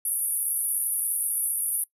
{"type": "band-pass noise", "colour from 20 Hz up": "white", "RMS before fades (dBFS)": -27, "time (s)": [0.05, 1.84], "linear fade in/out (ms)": 5, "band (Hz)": [9600, 12000], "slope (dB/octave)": 96, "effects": ["noise-tail reverb RT60 0.1 s tail -21 dB re dry"]}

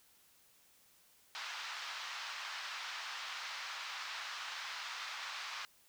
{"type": "band-pass noise", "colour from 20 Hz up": "pink", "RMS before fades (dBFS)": -44, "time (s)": [1.35, 5.65], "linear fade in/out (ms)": 0, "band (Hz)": [1000, 5300], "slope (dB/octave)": 24, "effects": ["white hiss -67 dBFS RMS until 5.88 s"]}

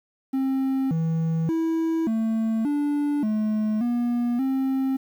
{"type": "tone with pitch steps", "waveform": "triangle", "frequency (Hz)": [266.5, 162.7, 326, 223.1, 291, 214.7, 240.2, 266], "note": ["C4", "E3", "E4", "A3", "D4", "A3", "B3", "C4"], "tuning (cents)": [32, -22, -19, 24, -16, -42, -48, 29], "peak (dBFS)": -19, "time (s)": [0.33, 4.97], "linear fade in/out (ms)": 10, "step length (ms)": 580, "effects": ["9-bit"]}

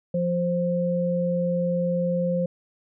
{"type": "tone pair together", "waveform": "sine", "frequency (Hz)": [175.2, 525], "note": ["F3", "C5"], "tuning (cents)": [6, 6], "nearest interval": "octave + perfect fifth", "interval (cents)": 1900, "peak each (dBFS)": -24, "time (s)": [0.14, 2.46], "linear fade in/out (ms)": 5, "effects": []}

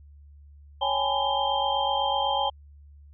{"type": "tone cluster", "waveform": "sine", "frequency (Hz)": [555, 802, 850, 1006, 3162], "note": ["C#5", "G5", "G#5", "B5", "G7"], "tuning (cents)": [2, 39, 40, 32, 14], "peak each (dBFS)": [-31, -28, -27, -32, -30], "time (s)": [0.81, 2.5], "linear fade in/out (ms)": 10, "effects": ["added 72 Hz sine -47 dBFS peak until 3.13 s"]}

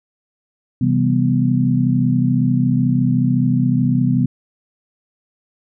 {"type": "chord", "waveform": "sine", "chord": "C major seventh", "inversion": "none", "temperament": "equal", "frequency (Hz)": [130.81, 164.81, 196, 246.9], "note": ["C3", "E3", "G3", "B3"], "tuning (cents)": [0, 0, 0, 0], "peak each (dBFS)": [-17, -21, -21, -17], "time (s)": [0.81, 4.26], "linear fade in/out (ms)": 5, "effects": []}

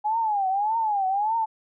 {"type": "tone with vibrato", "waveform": "sine", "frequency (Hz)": 830.6, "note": "G#5", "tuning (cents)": 0, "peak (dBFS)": -21, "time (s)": [0.04, 1.46], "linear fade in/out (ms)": 20, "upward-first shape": "triangle", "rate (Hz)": 1.7, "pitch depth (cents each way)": 190, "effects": []}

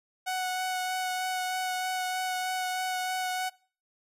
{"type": "tone with vibrato", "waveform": "sawtooth", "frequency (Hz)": 740, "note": "F#5", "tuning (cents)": 0, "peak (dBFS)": -25, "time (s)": [0.26, 3.5], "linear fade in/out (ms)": 20, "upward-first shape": "sine", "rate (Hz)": 3.2, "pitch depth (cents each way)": 10, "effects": ["noise-tail reverb RT60 0.4 s tail -21 dB re dry", "resampled to 32000 Hz"]}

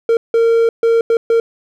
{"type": "tone bursts at uneven times", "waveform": "triangle", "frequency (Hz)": 459.6, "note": "A#4", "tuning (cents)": -25, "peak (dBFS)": -7, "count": 5, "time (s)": [[0.09, 0.17], [0.34, 0.69], [0.83, 1.01], [1.1, 1.17], [1.3, 1.4]], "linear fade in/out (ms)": 2, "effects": []}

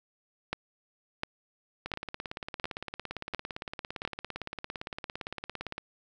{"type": "two click trains", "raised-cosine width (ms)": 0.3, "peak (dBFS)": [-20, -14], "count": [70, 6], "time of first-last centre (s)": [[1.86, 5.78], [0.53, 4.051]], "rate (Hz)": [17.6, 1.42], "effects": []}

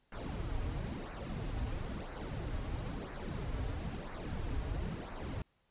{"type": "noise with flanger", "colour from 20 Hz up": "brown", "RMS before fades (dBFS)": -39, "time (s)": [0.12, 5.42], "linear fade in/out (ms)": 2, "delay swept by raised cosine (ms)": [0.29, 5.89], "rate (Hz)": 1, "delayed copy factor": -0.65, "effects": ["pink hiss -75 dBFS RMS until 5.7 s", "resampled to 8000 Hz"]}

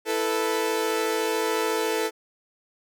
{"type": "chord", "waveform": "sawtooth", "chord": "E suspended fourth", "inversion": "none", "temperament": "equal", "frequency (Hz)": [329.6, 440, 493.9], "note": ["E4", "A4", "B4"], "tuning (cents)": [0, 0, 0], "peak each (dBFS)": [-27, -21, -26], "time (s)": [0.05, 2.11], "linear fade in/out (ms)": 50, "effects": []}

